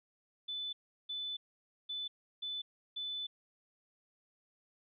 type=tone bursts at uneven times; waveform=sine; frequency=3500 Hz; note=A7; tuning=10 cents flat; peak=-37 dBFS; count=5; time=0.48-0.73 / 1.09-1.37 / 1.89-2.08 / 2.42-2.62 / 2.96-3.27 s; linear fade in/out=10 ms; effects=none